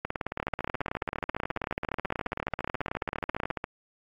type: two click trains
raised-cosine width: 0.5 ms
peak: -15 / -15 dBFS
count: 48 / 65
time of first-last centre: 0.4-3.641 / 0.05-3.509 s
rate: 14.5 / 18.5 Hz
effects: AAC 32 kbps